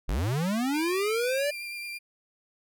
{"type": "linear sweep", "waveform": "square", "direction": "up", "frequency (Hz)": [34.65, 592], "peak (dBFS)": -26, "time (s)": [0.08, 1.51], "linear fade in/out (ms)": 10}
{"type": "tone with vibrato", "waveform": "35% pulse", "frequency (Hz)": 2383, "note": "D7", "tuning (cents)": 25, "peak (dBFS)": -33, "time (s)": [0.73, 1.99], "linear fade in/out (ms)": 20, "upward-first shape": "triangle", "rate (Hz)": 9.1, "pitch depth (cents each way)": 20}
{"effects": []}